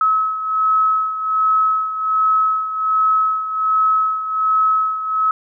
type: beating tone pair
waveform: sine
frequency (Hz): 1287 / 1288.3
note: E6 / E6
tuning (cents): -42 / -40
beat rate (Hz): 1.3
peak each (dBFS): -15 / -21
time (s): 0.01-5.31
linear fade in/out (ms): 2
effects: none